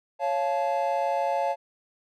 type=chord; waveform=triangle; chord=Db augmented; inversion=none; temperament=just; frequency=554.4 / 693 / 866.2 Hz; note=Db5 / F5 / A5; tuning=0 / -14 / -27 cents; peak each=-26 dBFS; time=0.19-1.56 s; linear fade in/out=50 ms; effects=none